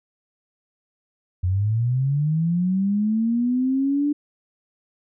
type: linear sweep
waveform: sine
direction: up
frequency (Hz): 87.31 to 295.3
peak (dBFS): -18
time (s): 1.43-4.13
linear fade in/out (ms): 10
effects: none